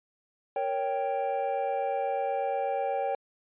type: chord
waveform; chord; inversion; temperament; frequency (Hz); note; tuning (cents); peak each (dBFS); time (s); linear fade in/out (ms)
triangle; G diminished; first; equal; 466.2 / 554.4 / 784; Bb4 / Db5 / G5; 0 / 0 / 0; -33 / -29 / -28; 0.56-3.15; 2
effects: resampled to 8000 Hz